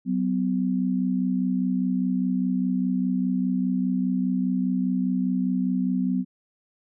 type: tone pair together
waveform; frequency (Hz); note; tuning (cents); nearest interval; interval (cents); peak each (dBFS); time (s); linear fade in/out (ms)
sine; 187.46 / 252.4; F#3 / B3; +23 / +38; perfect fourth; 515; -24; 0.05-6.25; 50
effects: none